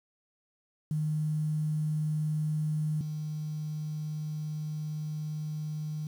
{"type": "tone pair in turn", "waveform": "sine", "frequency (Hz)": [153.5, 152.92], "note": ["D#3", "D#3"], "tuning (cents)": [-23, -30], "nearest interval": "unison", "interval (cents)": 7, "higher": "first", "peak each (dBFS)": [-27, -32], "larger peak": "first", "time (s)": [[0.91, 3.01], [3.01, 6.07]], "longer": "second", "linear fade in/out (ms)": 2, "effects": ["9-bit"]}